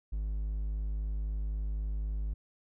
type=tone; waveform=triangle; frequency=51.91 Hz; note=G#1; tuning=in tune; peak=-29 dBFS; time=0.12-2.34 s; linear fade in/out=10 ms; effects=none